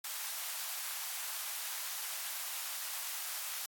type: high-pass noise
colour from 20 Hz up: white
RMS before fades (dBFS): -40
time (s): 0.04-3.66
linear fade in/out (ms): 5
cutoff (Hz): 720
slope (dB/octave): 24
effects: AAC 64 kbps